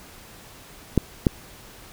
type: clicks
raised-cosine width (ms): 3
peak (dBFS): -3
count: 2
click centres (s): 0.977 / 1.268
effects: pink hiss -46 dBFS RMS until 1.92 s